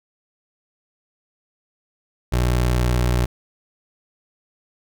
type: tone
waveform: 25% pulse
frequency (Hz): 61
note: B1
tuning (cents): -21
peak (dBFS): -13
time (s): 2.32-3.26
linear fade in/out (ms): 10
effects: none